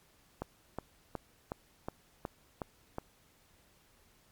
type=click train; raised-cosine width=1 ms; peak=-22 dBFS; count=8; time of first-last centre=0.42-2.984 s; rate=2.73 Hz; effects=pink hiss -66 dBFS RMS until 4.31 s + MP3 96 kbps